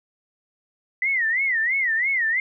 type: tone with vibrato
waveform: sine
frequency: 1975.5 Hz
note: B6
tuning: in tune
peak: -19 dBFS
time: 1.02-2.4 s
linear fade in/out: 2 ms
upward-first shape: sine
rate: 3 Hz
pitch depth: 190 cents each way
effects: none